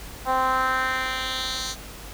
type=tone with band-pass filter sweep; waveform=10% pulse; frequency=260 Hz; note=C4; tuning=11 cents flat; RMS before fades=-25 dBFS; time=0.25-1.76 s; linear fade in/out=50 ms; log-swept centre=810 to 5700 Hz; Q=2; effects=added 50 Hz sine -42 dBFS peak until 2.13 s + pink hiss -41 dBFS RMS until 2.13 s